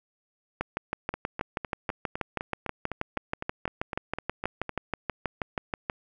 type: two click trains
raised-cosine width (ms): 0.5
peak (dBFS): -13 / -17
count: 34 / 15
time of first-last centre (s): 0.61-5.898 / 1.14-4.693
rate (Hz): 6.24 / 3.94
effects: none